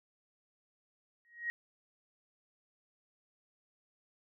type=tone with exponential growth; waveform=sine; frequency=1887 Hz; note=A#6; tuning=21 cents sharp; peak=-30 dBFS; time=1.25-1.5 s; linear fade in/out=0 ms; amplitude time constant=54 ms; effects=none